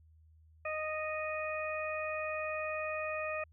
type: harmonic tone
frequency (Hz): 620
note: D#5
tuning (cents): -6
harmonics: 1 / 2 / 3 / 4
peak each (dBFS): -37 / -41 / -44 / -40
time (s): 0.65-3.44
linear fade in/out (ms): 5
effects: added 79 Hz sine -59 dBFS peak until 3.52 s